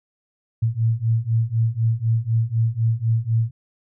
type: beating tone pair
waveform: sine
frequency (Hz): 111.7 / 115.7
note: A2 / A#2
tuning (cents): +27 / -13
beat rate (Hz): 4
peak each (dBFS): -21 / -20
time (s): 0.62-3.51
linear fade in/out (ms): 10
effects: none